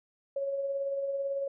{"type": "tone with tremolo", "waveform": "sine", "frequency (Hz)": 553, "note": "C#5", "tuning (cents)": -4, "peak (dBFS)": -28, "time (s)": [0.36, 1.48], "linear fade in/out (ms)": 5, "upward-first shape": "sine", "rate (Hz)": 18, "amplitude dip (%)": 35, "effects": []}